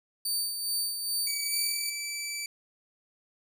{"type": "tone with tremolo", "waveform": "20% pulse", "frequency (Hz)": 4595, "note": "D8", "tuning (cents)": -39, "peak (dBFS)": -21, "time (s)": [0.25, 1.9], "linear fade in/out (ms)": 5, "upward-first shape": "sine", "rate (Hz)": 2.4, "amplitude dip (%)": 50}
{"type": "tone with pitch glide", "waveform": "15% pulse", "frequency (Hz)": [2282, 2318], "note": ["C#7", "D7"], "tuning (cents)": [50, -23], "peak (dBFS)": -26, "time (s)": [1.27, 2.46], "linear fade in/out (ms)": 2, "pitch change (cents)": 27, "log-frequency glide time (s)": [1.46, 1.56]}
{"effects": []}